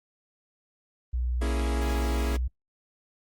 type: tone with pitch glide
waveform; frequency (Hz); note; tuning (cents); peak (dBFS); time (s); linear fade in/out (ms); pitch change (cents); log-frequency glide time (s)
sine; 61.1 to 61.88; B1 to B1; -18 to +4; -25; 1.13-2.48; 10; +22; 2.26-2.31
type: chord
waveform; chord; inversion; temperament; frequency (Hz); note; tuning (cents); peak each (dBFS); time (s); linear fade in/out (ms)
sawtooth; A# half-diminished seventh; none; equal; 233.1 / 277.2 / 329.6 / 415.3; A#3 / C#4 / E4 / G#4; 0 / 0 / 0 / 0; -32; 1.41-2.37; 10
effects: noise-tail reverb RT60 0.1 s tail -24 dB re dry + Opus 32 kbps